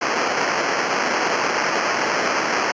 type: noise with sample-and-hold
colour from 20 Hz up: white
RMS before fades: -20 dBFS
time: 0.01-2.72 s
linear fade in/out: 10 ms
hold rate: 3675 Hz
effects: high-pass 300 Hz 12 dB/octave + resampled to 16000 Hz